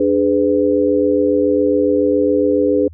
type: chord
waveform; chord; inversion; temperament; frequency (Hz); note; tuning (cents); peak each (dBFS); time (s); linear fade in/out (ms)
sine; G# diminished; second; equal with one note detuned; 293.7 / 415.3 / 502.5; D4 / G#4 / B4; 0 / 0 / +30; -16; 0-2.88; 5
effects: added 82 Hz sine -35 dBFS peak until 2.93 s